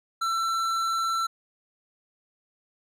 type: tone with tanh clipping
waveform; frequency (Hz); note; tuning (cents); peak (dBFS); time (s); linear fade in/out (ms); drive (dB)
triangle; 1341; E6; +29; -26; 0.21-1.27; 10; 18
effects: none